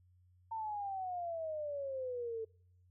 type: exponential sweep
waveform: sine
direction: down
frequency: 909 to 440 Hz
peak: -37 dBFS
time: 0.51-2.45 s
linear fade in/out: 10 ms
effects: noise-tail reverb RT60 0.6 s tail -26 dB re dry + added 90 Hz sine -64 dBFS peak until 2.9 s